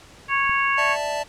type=harmonic tone; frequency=552 Hz; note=C#5; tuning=7 cents flat; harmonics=2 / 3 / 4 / 5; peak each=-22 / -24 / -25 / -26 dBFS; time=0.28-0.97 s; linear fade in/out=50 ms
type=click; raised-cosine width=5 ms; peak=-27 dBFS; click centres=0.495 s
type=chord; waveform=square; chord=D suspended second; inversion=none; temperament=equal; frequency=587.3 / 659.3 / 880 Hz; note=D5 / E5 / A5; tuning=0 / 0 / 0 cents; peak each=-28 / -32 / -28 dBFS; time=0.77-1.24 s; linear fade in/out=20 ms
effects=pink hiss -47 dBFS RMS until 1.28 s + low-pass 8000 Hz 12 dB/octave